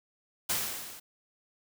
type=noise with level ramp; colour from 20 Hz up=white; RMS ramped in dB=-28 to -48 dBFS; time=0.49-1 s; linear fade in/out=10 ms; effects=none